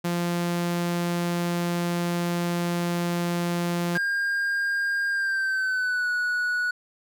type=tone; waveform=sawtooth; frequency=173.3 Hz; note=F3; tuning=13 cents flat; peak=-20 dBFS; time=0.04-3.98 s; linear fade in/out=10 ms
type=tone with pitch glide; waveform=triangle; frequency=1610 to 1467.9 Hz; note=G6 to F#6; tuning=+46 to -14 cents; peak=-21 dBFS; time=3.95-6.71 s; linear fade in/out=5 ms; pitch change=-160 cents; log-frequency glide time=5.1-6.09 s
effects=none